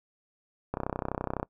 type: click train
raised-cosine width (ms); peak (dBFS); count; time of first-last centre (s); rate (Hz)
1; -16; 23; 0.74-1.43; 31.9
effects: noise-tail reverb RT60 0.1 s tail -23 dB re dry